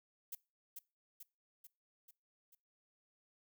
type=noise with echo; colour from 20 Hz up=violet; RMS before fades=-44 dBFS; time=0.32-0.35 s; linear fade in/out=5 ms; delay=440 ms; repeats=5; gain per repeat=-4 dB; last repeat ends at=2.55 s; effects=noise-tail reverb RT60 0.3 s tail -23 dB re dry